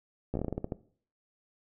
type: slowing click train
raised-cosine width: 2 ms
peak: -19 dBFS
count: 11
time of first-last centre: 0.34-0.722 s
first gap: 14 ms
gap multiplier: 1.21
effects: noise-tail reverb RT60 0.5 s tail -18 dB re dry